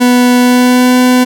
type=tone with pitch glide; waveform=40% pulse; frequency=246.9 to 251.1 Hz; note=B3 to B3; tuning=0 to +29 cents; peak=-4 dBFS; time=0-1.25 s; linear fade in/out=20 ms; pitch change=+29 cents; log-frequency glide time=0.39-0.97 s; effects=none